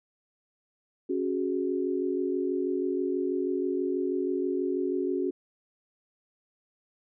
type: chord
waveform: sine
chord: C# suspended fourth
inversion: none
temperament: just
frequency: 277.2 / 369.6 / 415.8 Hz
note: C#4 / F#4 / G#4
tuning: 0 / -2 / +2 cents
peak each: -31 / -28 / -34 dBFS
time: 1.09-5.31 s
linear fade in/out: 10 ms
effects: none